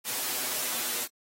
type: noise with comb filter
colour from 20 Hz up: white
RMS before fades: -31 dBFS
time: 0.04-1.08 s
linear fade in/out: 50 ms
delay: 8.1 ms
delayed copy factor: +0.65
effects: high-pass 200 Hz 12 dB/octave + AAC 48 kbps